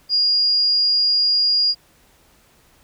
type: tone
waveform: sine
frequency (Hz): 4846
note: D#8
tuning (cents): -47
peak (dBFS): -14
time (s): 0.09-1.75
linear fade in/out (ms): 50
effects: pink hiss -55 dBFS RMS until 2.83 s